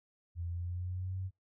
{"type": "tone with pitch glide", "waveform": "sine", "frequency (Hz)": [85.7, 94], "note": ["F2", "F#2"], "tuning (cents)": [-32, 28], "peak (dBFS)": -35, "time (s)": [0.35, 1.31], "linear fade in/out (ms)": 50, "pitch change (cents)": 160, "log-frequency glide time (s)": [0.48, 1.17], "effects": ["noise-tail reverb RT60 0.2 s tail -25 dB re dry"]}